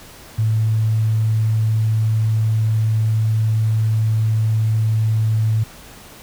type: tone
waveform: sine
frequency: 110 Hz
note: A2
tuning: in tune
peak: -14 dBFS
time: 0.38-5.64 s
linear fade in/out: 10 ms
effects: pink hiss -41 dBFS RMS until 6.22 s